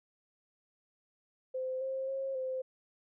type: tone with pitch steps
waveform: sine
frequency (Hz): 517 / 530 / 538 / 519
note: C5 / C5 / C5 / C5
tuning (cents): -21 / +22 / +48 / -14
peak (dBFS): -33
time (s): 1.54-2.62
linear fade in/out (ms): 10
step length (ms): 270
effects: none